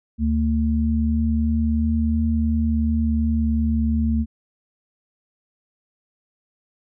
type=tone pair together; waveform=sine; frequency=75.32 / 225.7 Hz; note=D2 / A3; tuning=+44 / +44 cents; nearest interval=octave + perfect fifth; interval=1900 cents; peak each=-20 dBFS; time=0.18-4.26 s; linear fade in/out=50 ms; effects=none